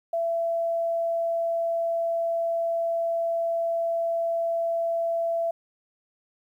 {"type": "tone", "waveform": "sine", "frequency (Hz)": 670, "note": "E5", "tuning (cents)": 28, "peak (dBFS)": -23, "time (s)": [0.13, 5.51], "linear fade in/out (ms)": 5, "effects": ["10-bit"]}